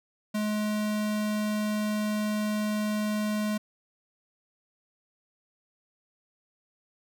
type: tone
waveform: square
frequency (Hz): 211.6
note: G#3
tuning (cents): +33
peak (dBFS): -27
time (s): 0.34-3.58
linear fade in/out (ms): 10
effects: none